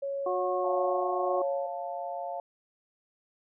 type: tone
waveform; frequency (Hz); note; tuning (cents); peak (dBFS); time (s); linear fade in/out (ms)
sine; 554.4; C#5; 0; -30; 0.02-1.67; 10
type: harmonic tone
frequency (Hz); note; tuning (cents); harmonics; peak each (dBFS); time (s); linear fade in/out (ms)
363.3; F#4; -32; 1 / 2 / 3; -32 / -32 / -34; 0.26-1.42; 5
type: chord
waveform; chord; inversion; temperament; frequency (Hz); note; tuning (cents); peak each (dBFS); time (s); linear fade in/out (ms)
sine; Db augmented; none; equal with one note detuned; 552.8 / 698.5 / 880; Db5 / F5 / A5; -5 / 0 / 0; -38 / -35 / -40; 0.64-2.4; 2
effects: none